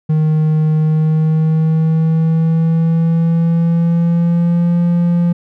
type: tone with pitch glide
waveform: triangle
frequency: 155.56 to 172.6 Hz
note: D#3 to F3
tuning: 0 to -20 cents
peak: -8 dBFS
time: 0.09-5.33 s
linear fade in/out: 10 ms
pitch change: +180 cents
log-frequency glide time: 0.77-4.79 s
effects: none